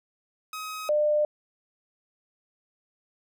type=tone pair in turn; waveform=sawtooth / sine; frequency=1266 / 599.5 Hz; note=D#6 / D5; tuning=+30 / +36 cents; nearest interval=octave + minor second; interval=1294 cents; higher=first; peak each=-30 / -20 dBFS; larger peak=second; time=0.53-0.89 / 0.89-1.25 s; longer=neither; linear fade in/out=2 ms; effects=none